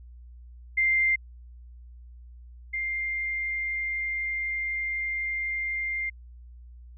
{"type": "tone pair in turn", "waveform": "sine", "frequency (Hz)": [2096, 2104], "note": ["C7", "C7"], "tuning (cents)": [2, 9], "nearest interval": "unison", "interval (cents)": 7, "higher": "second", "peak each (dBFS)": [-20, -27], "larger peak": "first", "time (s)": [[0.77, 1.16], [2.73, 6.1]], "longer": "second", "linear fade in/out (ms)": 10, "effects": ["added 60 Hz sine -44 dBFS peak until 6.97 s"]}